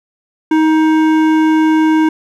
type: tone with hard clipping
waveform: sine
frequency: 314.7 Hz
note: D#4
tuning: 20 cents sharp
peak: -10 dBFS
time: 0.51-2.09 s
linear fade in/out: 5 ms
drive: 13 dB
effects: none